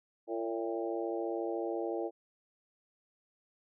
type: harmonic tone with a mistuned harmonic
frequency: 113.9 Hz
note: A#2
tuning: 40 cents flat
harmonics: 3 / 4 / 5 / 6 / 7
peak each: -36 / -38 / -40 / -42 / -43 dBFS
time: 0.27-2.11 s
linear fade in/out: 50 ms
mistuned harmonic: 6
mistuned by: -45 cents
effects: none